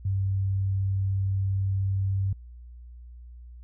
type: tone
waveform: sine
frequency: 97 Hz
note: G2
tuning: 18 cents flat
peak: -23 dBFS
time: 0.05-2.33 s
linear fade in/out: 5 ms
effects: added 60 Hz sine -42 dBFS peak until 3.63 s